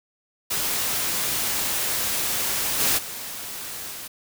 white noise with level steps, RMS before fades -25 / -21 / -34 / -36 dBFS, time 0.5-4.08 s, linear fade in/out 10 ms, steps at 2.79 / 2.97 / 3.91 s, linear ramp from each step 20 ms, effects none

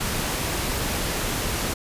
pink noise, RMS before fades -26 dBFS, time 0-1.74 s, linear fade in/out 10 ms, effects resampled to 32000 Hz

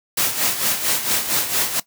white noise with tremolo, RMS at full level -18 dBFS, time 0.17-1.8 s, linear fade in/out 5 ms, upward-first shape sine, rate 4.4 Hz, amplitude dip 65%, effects noise-tail reverb RT60 0.1 s tail -17 dB re dry + high-pass 100 Hz 12 dB/octave

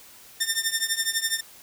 10% pulse tone with tremolo, 1805 Hz, A6, 44 cents sharp, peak -11 dBFS, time 0.4-1.41 s, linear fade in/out 10 ms, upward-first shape triangle, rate 12 Hz, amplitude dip 90%, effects white hiss -49 dBFS RMS until 1.62 s

